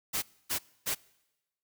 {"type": "noise bursts", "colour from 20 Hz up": "white", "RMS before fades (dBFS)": -31, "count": 3, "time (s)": [0.13, 0.952], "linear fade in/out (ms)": 20, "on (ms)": 94, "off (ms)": 270, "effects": ["noise-tail reverb RT60 1.0 s tail -24 dB re dry"]}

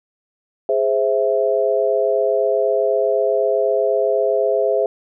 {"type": "chord", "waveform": "sine", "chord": "Ab augmented", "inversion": "none", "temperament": "equal", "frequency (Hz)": [415.3, 523.3, 659.3], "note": ["Ab4", "C5", "E5"], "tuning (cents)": [0, 0, 0], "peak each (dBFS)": -19, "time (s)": [0.69, 4.86], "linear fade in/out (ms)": 2, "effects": []}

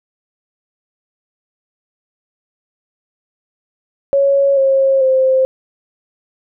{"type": "tone with pitch steps", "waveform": "sine", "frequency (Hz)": [555, 539.2, 523.9], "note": ["C#5", "C#5", "C5"], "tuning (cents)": [2, -48, 2], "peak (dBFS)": -9, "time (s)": [4.13, 5.45], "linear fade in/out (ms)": 0, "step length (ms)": 440, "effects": []}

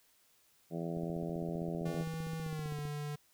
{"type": "harmonic tone", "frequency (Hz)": 83.9, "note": "E2", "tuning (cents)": 31, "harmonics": [2, 3, 4, 5, 6, 7, 8, 9], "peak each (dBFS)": [-38, -45, -43, -44, -50, -46, -47, -54], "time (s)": [0.7, 2.05], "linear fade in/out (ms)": 50}
{"type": "click train", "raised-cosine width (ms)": 3, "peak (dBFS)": -34, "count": 30, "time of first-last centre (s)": [0.97, 2.853], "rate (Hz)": 15.4}
{"type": "tone with pitch glide", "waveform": "square", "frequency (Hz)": [161.7, 147.43], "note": ["E3", "D3"], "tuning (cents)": [-33, 7], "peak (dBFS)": -38, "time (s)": [1.85, 3.16], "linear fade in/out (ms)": 10, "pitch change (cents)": -160, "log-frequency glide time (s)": [2.4, 2.77]}
{"effects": ["white hiss -69 dBFS RMS until 3.33 s"]}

